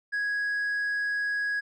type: tone with hard clipping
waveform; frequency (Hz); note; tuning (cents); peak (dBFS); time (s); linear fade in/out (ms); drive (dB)
triangle; 1661.2; G#6; 0; -25; 0.12-1.61; 20; 1
effects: none